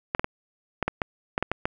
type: clicks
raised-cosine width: 0.5 ms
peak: -9 dBFS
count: 10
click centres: 0.149 / 0.195 / 0.244 / 0.827 / 0.88 / 1.018 / 1.379 / 1.426 / 1.516 / 1.655 s
effects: none